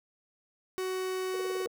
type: tone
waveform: 45% pulse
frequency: 373.4 Hz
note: F#4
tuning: 16 cents sharp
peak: -31 dBFS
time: 0.78-1.66 s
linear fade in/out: 0 ms
type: tone bursts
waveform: sine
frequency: 466.2 Hz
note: A#4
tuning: in tune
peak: -35 dBFS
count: 7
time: 1.34-1.674 s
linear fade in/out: 2 ms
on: 22 ms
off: 30 ms
effects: none